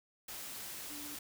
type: tone in noise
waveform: sine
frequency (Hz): 293.7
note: D4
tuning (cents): 0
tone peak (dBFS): -49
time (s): 0.9-1.15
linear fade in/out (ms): 5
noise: white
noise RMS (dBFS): -45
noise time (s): 0.28-1.19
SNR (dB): -7
effects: none